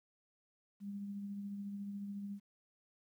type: tone with tremolo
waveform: sine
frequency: 201.1 Hz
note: G3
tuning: 44 cents sharp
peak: -39 dBFS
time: 0.8-2.4 s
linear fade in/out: 50 ms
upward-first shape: triangle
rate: 14 Hz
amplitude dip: 35%
effects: 12-bit